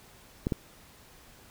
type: clicks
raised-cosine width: 3 ms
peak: -14 dBFS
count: 2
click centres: 0.469 / 0.522 s
effects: pink hiss -55 dBFS RMS until 1.5 s